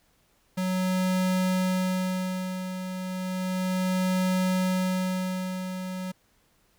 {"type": "tone with tremolo", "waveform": "square", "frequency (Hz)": 185.1, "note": "F#3", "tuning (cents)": 1, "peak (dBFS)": -23, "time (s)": [0.57, 6.12], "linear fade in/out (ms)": 10, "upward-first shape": "sine", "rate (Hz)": 0.33, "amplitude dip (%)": 65, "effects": ["pink hiss -66 dBFS RMS until 6.78 s"]}